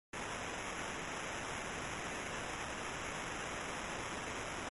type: noise with sample-and-hold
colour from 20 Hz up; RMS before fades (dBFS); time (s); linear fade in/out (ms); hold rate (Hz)
white; -42; 0.13-4.69; 5; 4410
effects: MP3 48 kbps